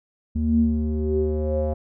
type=tone with low-pass filter sweep; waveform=square; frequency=76.4 Hz; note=D#2; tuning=31 cents flat; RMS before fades=-22 dBFS; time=0.35-1.74 s; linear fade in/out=10 ms; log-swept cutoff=190 to 620 Hz; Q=8.4; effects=none